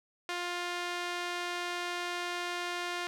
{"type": "tone with band-pass filter", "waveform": "sawtooth", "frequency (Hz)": 351.9, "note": "F4", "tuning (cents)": 13, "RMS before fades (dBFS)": -36, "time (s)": [0.29, 3.07], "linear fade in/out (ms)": 0, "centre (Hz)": 2400, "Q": 0.63, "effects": []}